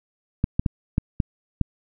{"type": "clicks", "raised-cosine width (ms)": 5, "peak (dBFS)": -7, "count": 6, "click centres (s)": [0.441, 0.595, 0.662, 0.981, 1.202, 1.613], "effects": []}